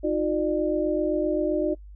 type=tone cluster; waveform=sine; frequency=311.7 / 359.4 / 599 Hz; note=D#4 / F4 / D5; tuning=+3 / +50 / +34 cents; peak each=-26 dBFS; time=0.03-1.75 s; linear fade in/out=20 ms; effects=noise-tail reverb RT60 0.1 s tail -23 dB re dry + added 50 Hz sine -41 dBFS peak until 1.95 s